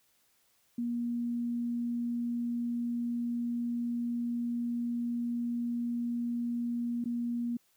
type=tone with dropouts; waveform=sine; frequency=238 Hz; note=A#3; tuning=36 cents sharp; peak=-30 dBFS; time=0.78-7.57 s; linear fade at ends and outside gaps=5 ms; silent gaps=7.042-7.056 s; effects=white hiss -70 dBFS RMS until 7.76 s